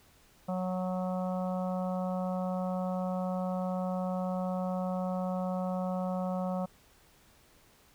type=harmonic tone; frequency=184 Hz; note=F#3; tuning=9 cents flat; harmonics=1 / 3 / 4 / 5 / 6 / 7; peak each=-32 / -36 / -39 / -46 / -46 / -47 dBFS; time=0.48-6.66 s; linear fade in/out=10 ms; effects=pink hiss -62 dBFS RMS until 7.94 s